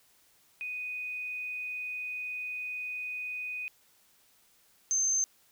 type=tone pair in turn; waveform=sine; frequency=2489 / 6272 Hz; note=D#7 / G8; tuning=0 / 0 cents; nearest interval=octave + major third; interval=1600 cents; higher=second; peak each=-34 / -25 dBFS; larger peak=second; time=0.61-3.68 / 4.91-5.24 s; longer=first; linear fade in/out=0 ms; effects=white hiss -65 dBFS RMS until 5.51 s